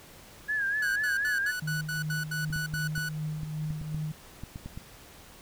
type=tone with vibrato; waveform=sine; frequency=1658 Hz; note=G#6; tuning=3 cents flat; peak=-26 dBFS; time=0.48-1.52 s; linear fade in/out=20 ms; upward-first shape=sine; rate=4.1 Hz; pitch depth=81 cents each way
type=tone bursts; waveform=45% pulse; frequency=1480 Hz; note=F#6; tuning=in tune; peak=-31 dBFS; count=11; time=0.82-3.09 s; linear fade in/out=5 ms; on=140 ms; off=73 ms
type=tone with tremolo; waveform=sine; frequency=154 Hz; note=D#3; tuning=17 cents flat; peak=-29 dBFS; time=1.62-4.12 s; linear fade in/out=5 ms; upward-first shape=triangle; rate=2.6 Hz; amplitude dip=55%
type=clicks; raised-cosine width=5 ms; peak=-26 dBFS; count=12; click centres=2.501 / 2.561 / 2.738 / 2.979 / 3.433 / 3.706 / 3.814 / 3.946 / 4.436 / 4.559 / 4.66 / 4.775 s
effects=pink hiss -51 dBFS RMS until 5.41 s